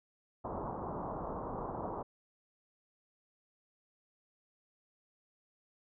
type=low-pass noise; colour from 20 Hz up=white; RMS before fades=-40 dBFS; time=0.44-2.03 s; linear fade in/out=10 ms; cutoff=1100 Hz; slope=48 dB/octave; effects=none